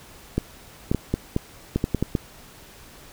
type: clicks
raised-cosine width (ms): 3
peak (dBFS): -8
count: 10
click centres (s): 0.38 / 0.915 / 0.947 / 1.14 / 1.364 / 1.76 / 1.841 / 1.947 / 2.026 / 2.152
effects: pink hiss -47 dBFS RMS until 3.12 s